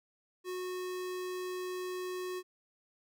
square tone, 365.7 Hz, F#4, 20 cents flat, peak -37 dBFS, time 0.44-2.43 s, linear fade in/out 50 ms, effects none

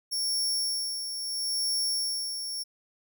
sawtooth tone with tremolo, 5480 Hz, F8, 34 cents flat, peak -23 dBFS, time 0.11-2.64 s, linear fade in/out 20 ms, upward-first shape sine, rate 0.75 Hz, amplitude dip 55%, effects none

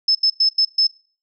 sine tone bursts at uneven times, 5230 Hz, E8, 15 cents flat, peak -12 dBFS, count 5, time 0.08-0.15 / 0.23-0.3 / 0.4-0.49 / 0.58-0.65 / 0.78-0.87 s, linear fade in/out 5 ms, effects noise-tail reverb RT60 0.4 s tail -20 dB re dry

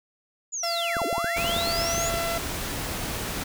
sine linear two-way sweep, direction down then up, 7070 to 250.9 to 7070 Hz, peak -28 dBFS, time 0.52-2.1 s, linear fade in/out 20 ms, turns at 1.06 s
sawtooth tone with pitch glide, 681 to 674 Hz, F5 to E5, -44 to +38 cents, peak -23 dBFS, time 0.63-2.38 s, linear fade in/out 5 ms, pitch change -18 cents, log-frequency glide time 1.55-1.81 s
clicks, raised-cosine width 2 ms, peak -19 dBFS, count 12, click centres 0.968 / 1.017 / 1.128 / 1.181 / 1.244 / 1.383 / 1.444 / 1.494 / 1.565 / 1.673 / 1.981 / 2.141 s
pink noise, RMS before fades -31 dBFS, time 1.36-3.44 s, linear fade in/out 10 ms
effects none

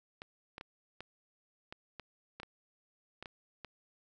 clicks, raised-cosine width 0.3 ms, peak -28 dBFS, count 11, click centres 0.219 / 0.581 / 0.611 / 1.006 / 1.725 / 1.997 / 2.4 / 2.432 / 3.226 / 3.258 / 3.647 s, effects none

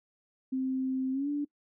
sine tone with pitch glide, 261.6 to 290.3 Hz, C4 to D4, 0 to -20 cents, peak -28 dBFS, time 0.52-1.45 s, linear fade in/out 10 ms, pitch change +180 cents, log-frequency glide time 1.12-1.29 s, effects noise-tail reverb RT60 0.1 s tail -23 dB re dry

